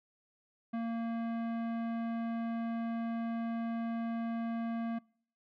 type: tone with tanh clipping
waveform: sine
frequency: 230 Hz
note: A#3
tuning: 23 cents flat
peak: -35 dBFS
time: 0.73-4.99 s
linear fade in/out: 10 ms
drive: 16 dB
effects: noise-tail reverb RT60 0.6 s tail -26 dB re dry